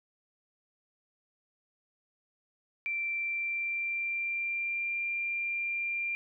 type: tone with pitch glide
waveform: sine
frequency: 2349 to 2382 Hz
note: D7 to D7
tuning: 0 to +24 cents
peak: -30 dBFS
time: 2.86-6.15 s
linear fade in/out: 0 ms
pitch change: +24 cents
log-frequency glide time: 3.15-5 s
effects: none